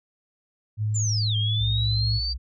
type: tone with pitch glide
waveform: sine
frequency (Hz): 106.9 to 109.84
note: A2 to A2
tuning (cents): -49 to -3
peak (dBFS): -22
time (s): 0.77-2.21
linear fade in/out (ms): 50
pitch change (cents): +46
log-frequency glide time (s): 1.38-1.8
type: linear two-way sweep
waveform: sine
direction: down then up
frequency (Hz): 7390 to 3162 to 4679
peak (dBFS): -26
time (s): 0.94-2.34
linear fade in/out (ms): 20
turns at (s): 1.36
type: tone with vibrato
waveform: sine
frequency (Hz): 61.9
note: B1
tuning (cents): +5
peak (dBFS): -28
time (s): 1.59-2.38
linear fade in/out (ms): 20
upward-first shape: square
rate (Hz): 13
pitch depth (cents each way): 40
effects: none